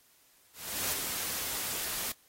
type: noise with ADSR envelope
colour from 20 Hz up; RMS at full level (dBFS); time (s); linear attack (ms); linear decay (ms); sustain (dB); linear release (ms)
white; -31; 0.53-2.12; 390; 24; -4; 5
effects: white hiss -64 dBFS RMS until 2.28 s + AAC 48 kbps